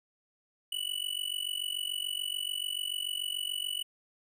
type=tone with amplitude modulation; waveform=square; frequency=2960 Hz; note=F#7; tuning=in tune; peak=-29 dBFS; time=0.72-3.83 s; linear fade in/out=5 ms; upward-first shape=sine; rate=46.9 Hz; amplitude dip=95%; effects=none